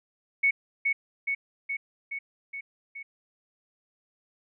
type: tone with echo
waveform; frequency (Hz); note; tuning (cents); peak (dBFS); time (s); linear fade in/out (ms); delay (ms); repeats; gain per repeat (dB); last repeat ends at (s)
sine; 2217; C#7; 0; -19; 0.43-0.51; 10; 420; 6; -3; 3.03
effects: none